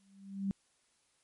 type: tone with exponential growth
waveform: sine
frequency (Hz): 196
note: G3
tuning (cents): 0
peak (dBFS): -28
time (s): 0-0.51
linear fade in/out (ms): 0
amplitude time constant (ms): 110
effects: white hiss -73 dBFS RMS until 1.23 s + MP3 48 kbps